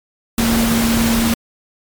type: tone in noise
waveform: sine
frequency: 229.5 Hz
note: A#3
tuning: 27 cents flat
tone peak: -14 dBFS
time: 0.38-1.34 s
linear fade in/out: 2 ms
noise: pink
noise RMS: -19 dBFS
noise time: 0.38-1.34 s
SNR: +2 dB
effects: MP3 96 kbps